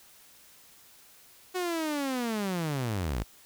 sawtooth linear sweep, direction down, 371.3 to 46.94 Hz, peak -25 dBFS, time 1.54-3.24 s, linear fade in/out 20 ms, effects white hiss -56 dBFS RMS until 3.45 s

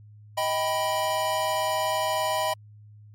square chord, Eb augmented, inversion none, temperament equal with one note detuned, 629.8 / 784 / 987.8 Hz, Eb5 / G5 / B5, +21 / 0 / 0 cents, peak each -28 / -31 / -28 dBFS, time 0.37-2.54 s, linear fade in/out 10 ms, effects added 105 Hz sine -46 dBFS peak until 3.14 s + MP3 64 kbps

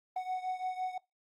triangle beating tone pair, 740 / 745.9 Hz, F#5 / F#5, 0 / +14 cents, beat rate 5.9 Hz, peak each -33 / -37 dBFS, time 0.16-0.98 s, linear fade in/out 5 ms, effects noise-tail reverb RT60 0.2 s tail -23 dB re dry + Opus 24 kbps

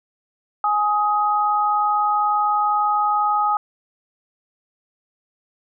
sine tone pair together, 834 / 1256.1 Hz, G#5 / D#6, +7 / +16 cents, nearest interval perfect fifth, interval 709 cents, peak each -19 dBFS, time 0.64-3.57 s, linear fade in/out 2 ms, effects none

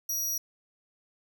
sawtooth tone, 5760 Hz, F#8, 47 cents flat, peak -26 dBFS, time 0.09-0.38 s, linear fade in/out 5 ms, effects none

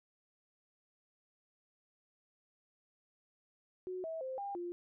sine tone with pitch steps, 368.1 / 648 / 522 / 801 / 349.6 Hz, F#4 / E5 / C5 / G5 / F4, -9 / -30 / -4 / +37 / +2 cents, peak -38 dBFS, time 3.87-4.72 s, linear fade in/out 0 ms, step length 170 ms, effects none

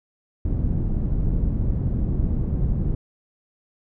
pink low-pass noise, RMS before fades -22 dBFS, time 0.45-2.95 s, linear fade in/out 2 ms, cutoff 180 Hz, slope 12 dB/octave, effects none

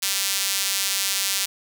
sawtooth tone with high-pass filter, 196 Hz, G3, in tune, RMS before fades -24 dBFS, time 0.02-1.46 s, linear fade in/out 10 ms, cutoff 3900 Hz, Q 0.72, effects none

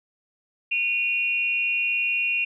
sine tone pair together, 2457 / 2758 Hz, D#7 / F7, -22 / -22 cents, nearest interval major second, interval 200 cents, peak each -24 dBFS, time 0.71-2.45 s, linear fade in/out 10 ms, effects none

